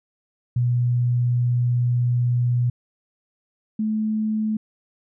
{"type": "tone pair in turn", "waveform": "sine", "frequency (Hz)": [122, 216.4], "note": ["B2", "A3"], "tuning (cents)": [-21, -29], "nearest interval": "minor seventh", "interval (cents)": 992, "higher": "second", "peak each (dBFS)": [-17, -20], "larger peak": "first", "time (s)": [[0.56, 2.7], [3.79, 4.57]], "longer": "first", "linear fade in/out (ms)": 5, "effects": []}